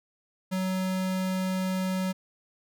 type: tone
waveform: square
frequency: 187 Hz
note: F#3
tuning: 19 cents sharp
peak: -27 dBFS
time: 0.51-2.13 s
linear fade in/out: 20 ms
effects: none